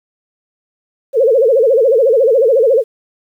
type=tone with vibrato; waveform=sine; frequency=493.9 Hz; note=B4; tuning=in tune; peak=-7 dBFS; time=1.13-2.84 s; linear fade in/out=50 ms; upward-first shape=sine; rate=14 Hz; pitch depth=220 cents each way; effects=8-bit